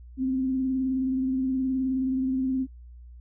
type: tone with vibrato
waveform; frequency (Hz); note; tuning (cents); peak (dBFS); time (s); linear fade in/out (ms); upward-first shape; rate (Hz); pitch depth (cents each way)
sine; 261.6; C4; 0; -23; 0.17-2.67; 50; triangle; 19; 38
effects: noise-tail reverb RT60 0.1 s tail -23 dB re dry + added 60 Hz sine -43 dBFS peak until 3.2 s